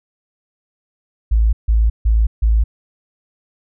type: tone bursts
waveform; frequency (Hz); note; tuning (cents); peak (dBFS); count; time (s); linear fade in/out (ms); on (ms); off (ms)
sine; 55; A1; 0; -10; 4; 1.31-2.64; 10; 220; 150
effects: none